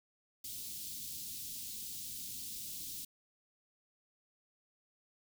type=band-stop noise; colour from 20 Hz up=white; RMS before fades=-44 dBFS; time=0.44-3.05 s; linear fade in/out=5 ms; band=280 to 3400 Hz; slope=24 dB/octave; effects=none

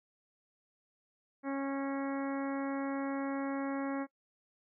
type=harmonic tone; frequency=274.8 Hz; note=C#4; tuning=15 cents flat; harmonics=1 / 2 / 3 / 4 / 5 / 6 / 7 / 8; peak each=-34 / -40 / -44 / -46 / -48 / -50 / -51 / -52 dBFS; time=1.43-4.07 s; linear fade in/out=50 ms; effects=noise-tail reverb RT60 0.1 s tail -21 dB re dry

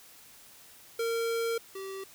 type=tone pair in turn; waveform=square; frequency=460 / 386.8 Hz; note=A#4 / G4; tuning=-23 / -23 cents; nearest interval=minor third; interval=300 cents; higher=first; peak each=-29 / -38 dBFS; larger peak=first; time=0.99-1.58 / 1.75-2.04 s; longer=first; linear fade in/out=5 ms; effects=white hiss -54 dBFS RMS until 2.14 s

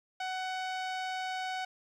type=tone with low-pass filter; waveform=sawtooth; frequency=747 Hz; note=F#5; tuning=16 cents sharp; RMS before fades=-36 dBFS; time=0.2-1.65 s; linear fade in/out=5 ms; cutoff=4600 Hz; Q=0.92; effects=11-bit

